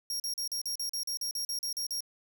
sawtooth tone bursts, 5588 Hz, F8, in tune, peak -29 dBFS, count 14, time 0.1-2.006 s, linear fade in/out 2 ms, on 99 ms, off 40 ms, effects none

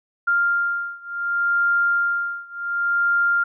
sine beating tone pair, 1396.9 / 1397.58 Hz, F6 / F6, 0 / +1 cents, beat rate 0.68 Hz, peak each -21 / -22 dBFS, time 0.27-3.44 s, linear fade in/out 10 ms, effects none

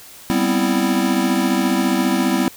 square chord, C major seventh, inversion second, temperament equal, 196 / 246.9 / 261.6 / 329.6 Hz, G3 / B3 / C4 / E4, 0 / 0 / 0 / 0 cents, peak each -22 dBFS, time 0.3-2.48 s, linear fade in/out 0 ms, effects white hiss -41 dBFS RMS until 2.56 s

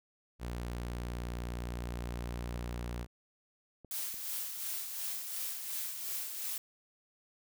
sawtooth tone, 59.7 Hz, A#1, 42 cents sharp, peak -33 dBFS, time 0.39-3.07 s, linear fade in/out 50 ms
clicks, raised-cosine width 2 ms, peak -33 / -38 / -41 dBFS, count 3, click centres 2.557 / 3.847 / 4.142 s
blue noise with tremolo, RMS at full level -37 dBFS, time 3.91-6.58 s, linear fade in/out 2 ms, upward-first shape sine, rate 2.8 Hz, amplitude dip 45%
effects none

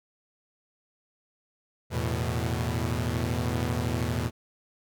sawtooth chord, E suspended fourth, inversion none, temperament equal with one note detuned, 82.41 / 110.77 / 123.47 Hz, E2 / A2 / B2, 0 / +12 / 0 cents, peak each -27 dBFS, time 1.9-4.31 s, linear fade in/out 50 ms, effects none

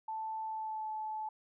sine tone with pitch glide, 880 to 866.4 Hz, A5 to A5, 0 to -27 cents, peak -36 dBFS, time 0.08-1.29 s, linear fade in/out 5 ms, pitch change -27 cents, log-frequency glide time 0.43-0.9 s, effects none

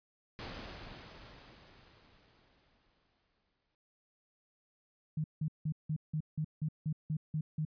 pink noise with exponential decay, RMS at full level -43 dBFS, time 0.39-3.75 s, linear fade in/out 0 ms, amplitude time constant 730 ms
sine tone bursts, 154.6 Hz, D#3, 11 cents flat, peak -31 dBFS, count 11, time 5.17-7.651 s, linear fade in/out 5 ms, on 71 ms, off 170 ms
effects resampled to 11025 Hz

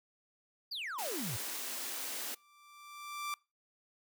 triangle exponential sweep, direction down, 4978 to 98 Hz, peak -36 dBFS, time 0.71-1.37 s, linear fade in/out 10 ms
white high-pass noise, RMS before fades -40 dBFS, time 0.98-2.35 s, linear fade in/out 10 ms, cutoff 220 Hz, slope 48 dB/octave
sawtooth tone with exponential growth, 1174.7 Hz, D6, in tune, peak -31 dBFS, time 2.14-3.34 s, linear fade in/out 1 ms, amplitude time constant 260 ms
effects noise-tail reverb RT60 0.3 s tail -25 dB re dry

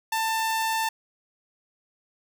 sawtooth tone, 891 Hz, A5, 22 cents sharp, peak -20 dBFS, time 0.12-0.89 s, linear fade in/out 5 ms, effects none

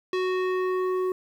square tone with low-pass filter sweep, 370 Hz, F#4, in tune, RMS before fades -26 dBFS, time 0.13-1.12 s, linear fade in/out 2 ms, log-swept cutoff 3800 to 870 Hz, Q 1.1, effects 9-bit

